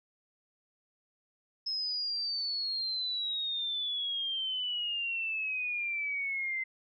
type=exponential sweep; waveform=sine; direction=down; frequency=5190 to 2063 Hz; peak=-31 dBFS; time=1.66-6.64 s; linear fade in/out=10 ms; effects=none